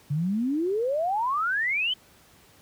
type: exponential sweep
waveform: sine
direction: up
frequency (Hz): 138.59 to 3136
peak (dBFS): -23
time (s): 0.1-1.94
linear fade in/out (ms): 10
effects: pink hiss -56 dBFS RMS until 2.61 s + high-pass 60 Hz 12 dB/octave